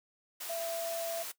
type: tone in noise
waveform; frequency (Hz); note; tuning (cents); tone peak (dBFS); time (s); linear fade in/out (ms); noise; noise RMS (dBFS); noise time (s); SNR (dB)
sine; 669; E5; +25; -34; 0.49-1.23; 10; white; -41; 0.4-1.32; +4
effects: noise-tail reverb RT60 0.1 s tail -17 dB re dry + high-pass 400 Hz 12 dB/octave